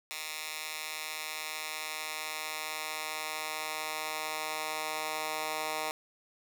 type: tone with high-pass filter sweep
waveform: 10% pulse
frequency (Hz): 155.56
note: D#3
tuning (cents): 0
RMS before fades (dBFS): -37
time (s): 0.11-5.91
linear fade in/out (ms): 0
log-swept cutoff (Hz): 2200 to 800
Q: 0.76
effects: none